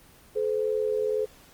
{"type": "tone pair together", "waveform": "sine", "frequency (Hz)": [430, 511.7], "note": ["A4", "C5"], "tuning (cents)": [-40, -39], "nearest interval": "minor third", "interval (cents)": 301, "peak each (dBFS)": [-25, -29], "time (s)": [0.35, 1.26], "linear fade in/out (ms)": 20, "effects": ["pink hiss -54 dBFS RMS until 1.53 s", "Opus 24 kbps"]}